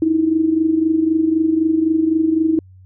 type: tone with amplitude modulation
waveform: sine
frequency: 320 Hz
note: D#4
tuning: 49 cents sharp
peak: -10 dBFS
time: 0.02-2.59 s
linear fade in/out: 2 ms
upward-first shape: sine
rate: 23.9 Hz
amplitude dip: 65%
effects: added 93 Hz sine -41 dBFS peak until 2.85 s